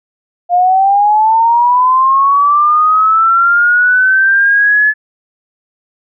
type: linear sweep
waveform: sine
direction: up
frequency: 698.5 to 1723 Hz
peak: -6 dBFS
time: 0.49-4.94 s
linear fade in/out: 50 ms
effects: none